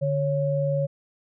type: tone pair together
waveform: sine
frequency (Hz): 146.5 / 553.1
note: D3 / C#5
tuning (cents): -4 / -4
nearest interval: octave + major seventh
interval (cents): 2300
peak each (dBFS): -24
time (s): 0.01-0.87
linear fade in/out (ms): 20
effects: none